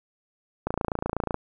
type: click train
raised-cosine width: 1 ms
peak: -12 dBFS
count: 20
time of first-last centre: 0.67-1.344 s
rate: 28.2 Hz
effects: none